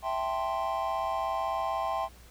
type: chord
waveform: triangle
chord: A minor seventh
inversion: second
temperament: equal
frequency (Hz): 659.3 / 784 / 880 / 1046.5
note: E5 / G5 / A5 / C6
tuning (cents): 0 / 0 / 0 / 0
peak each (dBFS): -32 / -31 / -36 / -31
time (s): 0.02-2.09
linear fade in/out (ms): 50
effects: added 60 Hz sine -51 dBFS peak until 2.3 s + pink hiss -56 dBFS RMS until 2.3 s